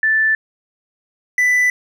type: tone pair in turn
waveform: sine / triangle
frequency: 1760 / 1988 Hz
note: A6 / B6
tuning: 0 / +11 cents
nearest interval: major second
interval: 211 cents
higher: second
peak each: -12 / -10 dBFS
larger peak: second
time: 0.03-0.35 / 1.38-1.7 s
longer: neither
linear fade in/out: 2 ms
effects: none